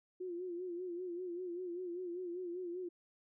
sine tone with vibrato, 355.7 Hz, F4, 32 cents sharp, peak -39 dBFS, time 0.2-2.89 s, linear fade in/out 10 ms, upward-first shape sine, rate 5.1 Hz, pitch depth 72 cents each way, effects none

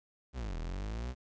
40% pulse linear two-way sweep, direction down then up, 68 to 38.89 to 65.1 Hz, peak -35 dBFS, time 0.33-1.15 s, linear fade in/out 50 ms, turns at 0.58 s, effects resampled to 16000 Hz + 11-bit

